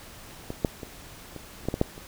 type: clicks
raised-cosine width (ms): 2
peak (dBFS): -19 / -8 / -22 / -24 / -29 / -12 / -14 / -7 / -28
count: 9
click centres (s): 0.504 / 0.648 / 0.832 / 1.363 / 1.654 / 1.686 / 1.741 / 1.814 / 1.979
effects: pink hiss -46 dBFS RMS until 2.07 s